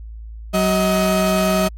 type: tone pair together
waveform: 35% pulse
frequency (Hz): 187.54 / 632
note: F#3 / D#5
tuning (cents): +24 / +27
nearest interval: octave + major sixth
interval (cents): 2103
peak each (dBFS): -16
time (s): 0.53-1.69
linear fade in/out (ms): 20
effects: added 55 Hz sine -31 dBFS peak until 1.77 s + AAC 48 kbps